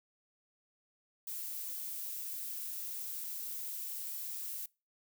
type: noise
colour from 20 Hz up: violet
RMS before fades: -41 dBFS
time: 1.27-4.66 s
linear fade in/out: 5 ms
effects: noise-tail reverb RT60 0.3 s tail -25 dB re dry